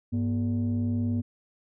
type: tone pair together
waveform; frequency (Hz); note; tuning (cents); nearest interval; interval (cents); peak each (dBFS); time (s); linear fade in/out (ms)
sine; 100.72 / 240; G2 / B3; +47 / -49; octave + minor third; 1504; -25; 0.12-1.22; 20
effects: tanh soft clip ceiling -21 dBFS